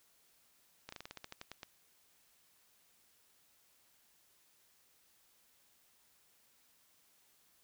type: slowing click train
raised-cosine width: 0.2 ms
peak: -28 dBFS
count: 12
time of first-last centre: 0.89-1.632 s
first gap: 34 ms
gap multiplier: 1.13
effects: white hiss -70 dBFS RMS until 7.63 s